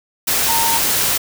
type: tone in noise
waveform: sine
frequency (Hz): 917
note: A#5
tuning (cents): -29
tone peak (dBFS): -18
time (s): 0.48-0.78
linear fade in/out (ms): 10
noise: white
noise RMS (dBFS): -17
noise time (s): 0.27-1.18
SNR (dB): -4
effects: none